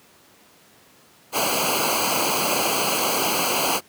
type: noise with comb filter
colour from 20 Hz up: pink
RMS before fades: -22 dBFS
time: 1.32-3.81 s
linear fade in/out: 50 ms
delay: 0.55 ms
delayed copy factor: -0.95
effects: pink hiss -53 dBFS RMS until 3.88 s + high-pass 150 Hz 12 dB/octave